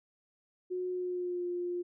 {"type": "tone with pitch glide", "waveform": "sine", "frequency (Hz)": [364.3, 353.1], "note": ["F#4", "F4"], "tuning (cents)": [-27, 19], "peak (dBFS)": -32, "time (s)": [0.7, 1.83], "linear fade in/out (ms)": 20, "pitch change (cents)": -54, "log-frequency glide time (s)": [0.9, 1.46], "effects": []}